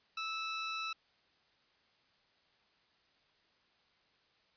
15% pulse tone, 1312 Hz, E6, 9 cents flat, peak -30 dBFS, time 0.17-0.93 s, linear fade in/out 5 ms, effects white hiss -71 dBFS RMS until 4.56 s + resampled to 11025 Hz

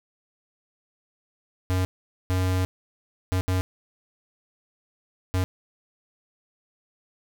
square tone bursts at uneven times, 92.5 Hz, F#2, in tune, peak -22 dBFS, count 5, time 1.7-1.85 / 2.3-2.65 / 3.32-3.41 / 3.48-3.61 / 5.34-5.44 s, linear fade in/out 0 ms, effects none

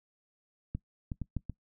clicks, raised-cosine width 5 ms, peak -22 / -23 / -23 / -20 / -25 dBFS, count 5, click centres 0.75 / 1.118 / 1.217 / 1.367 / 1.497 s, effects noise-tail reverb RT60 0.1 s tail -20 dB re dry

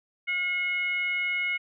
sine tone with frequency modulation, 2172 Hz, C#7, 36 cents flat, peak -25 dBFS, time 0.27-1.58 s, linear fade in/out 20 ms, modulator 744 Hz, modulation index 0.48, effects none

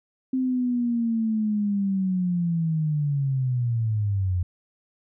sine linear sweep, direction down, 261.6 to 87.31 Hz, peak -21 dBFS, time 0.33-4.43 s, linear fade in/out 5 ms, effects none

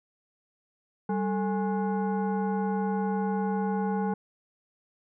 sine tone with frequency modulation, 193.7 Hz, G3, 20 cents flat, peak -25 dBFS, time 1.09-4.14 s, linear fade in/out 5 ms, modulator 635 Hz, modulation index 1, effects none

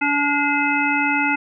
harmonic tone with a mistuned harmonic, 286.5 Hz, D4, 43 cents flat, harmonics 1 / 3 / 5 / 7 / 9, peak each -23 / -23 / -23 / -23 / -23 dBFS, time 0.01-1.36 s, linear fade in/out 10 ms, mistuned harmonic 7, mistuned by +51 cents, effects none

